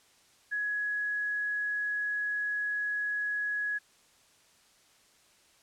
sine tone, 1677 Hz, G#6, 16 cents sharp, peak -29 dBFS, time 0.51-3.79 s, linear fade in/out 20 ms, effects white hiss -63 dBFS RMS until 5.62 s + low-pass 9000 Hz 12 dB/octave

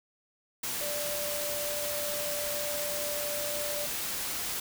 sine tone in noise, 587.3 Hz, D5, in tune, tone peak -35 dBFS, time 0.81-3.86 s, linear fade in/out 5 ms, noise white, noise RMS -34 dBFS, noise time 0.63-4.6 s, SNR -4 dB, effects none

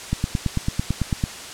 click train, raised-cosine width 5 ms, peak -8 dBFS, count 11, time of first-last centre 0.13-1.239 s, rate 9.02 Hz, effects white hiss -35 dBFS RMS until 1.53 s + low-pass 8000 Hz 12 dB/octave

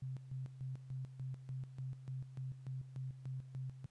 sine tone with tremolo, 130.81 Hz, C3, in tune, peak -40 dBFS, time 0.02-3.86 s, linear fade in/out 5 ms, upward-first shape square, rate 3.4 Hz, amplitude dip 70%, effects pink hiss -75 dBFS RMS until 3.9 s + resampled to 22050 Hz

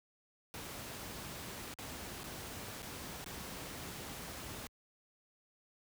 pink noise with dropouts, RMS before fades -45 dBFS, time 0.54-4.67 s, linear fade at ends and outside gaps 0 ms, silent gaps 1.739-1.787 / 2.233-2.241 / 2.821-2.828 / 3.243-3.261 s, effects high-pass 60 Hz 12 dB/octave

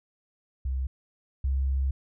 sine tone pair in turn, 65.41 / 67.05 Hz, C2 / C2, 0 / +43 cents, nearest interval unison, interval 43 cents, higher second, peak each -26 / -23 dBFS, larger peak second, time 0.65-0.87 / 1.44-1.91 s, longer second, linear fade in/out 5 ms, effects none

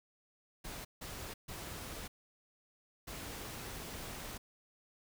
pink noise bursts at uneven times, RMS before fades -45 dBFS, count 4, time 0.64-0.85 / 1.01-1.34 / 1.48-2.08 / 3.07-4.38 s, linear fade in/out 10 ms, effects none

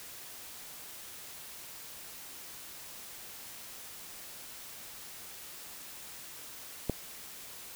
click, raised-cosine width 2 ms, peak -15 dBFS, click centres 6.897 s, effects white hiss -47 dBFS RMS until 7.75 s

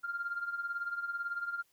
sine tone with tremolo, 1396.9 Hz, F6, in tune, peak -30 dBFS, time 0.03-1.63 s, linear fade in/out 20 ms, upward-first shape triangle, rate 18 Hz, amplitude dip 80%, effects tanh soft clip ceiling -27 dBFS + white hiss -72 dBFS RMS until 1.72 s

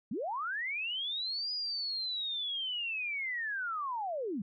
sine linear two-way sweep, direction up then down, 174.61 to 4958 to 174.61 Hz, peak -33 dBFS, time 0.11-4.42 s, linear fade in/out 5 ms, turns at 1.52 s, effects none

